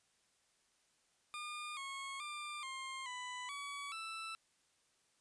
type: tone with pitch steps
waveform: 20% pulse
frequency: 1210 / 1093 / 1192 / 1062 / 995 / 1135 / 1324 Hz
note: D#6 / C#6 / D6 / C6 / B5 / C#6 / E6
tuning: -49 / -25 / +25 / +25 / +13 / +41 / +7 cents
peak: -38 dBFS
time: 1.34-4.35 s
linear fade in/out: 0 ms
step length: 430 ms
effects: white hiss -75 dBFS RMS until 5.2 s + resampled to 22050 Hz